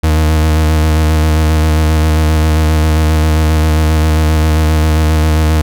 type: tone with vibrato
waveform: 40% pulse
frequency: 78 Hz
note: D#2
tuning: 5 cents sharp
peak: -7 dBFS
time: 0.03-5.62 s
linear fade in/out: 10 ms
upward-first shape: square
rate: 7.5 Hz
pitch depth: 22 cents each way
effects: none